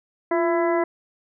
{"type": "harmonic tone with a mistuned harmonic", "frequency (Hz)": 333.8, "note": "E4", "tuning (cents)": 22, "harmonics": [1, 2, 3, 4, 5, 6], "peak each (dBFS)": [-21, -23, -27, -34, -35, -33], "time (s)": [0.31, 0.84], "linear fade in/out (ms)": 5, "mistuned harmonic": 1, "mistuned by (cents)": 66, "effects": []}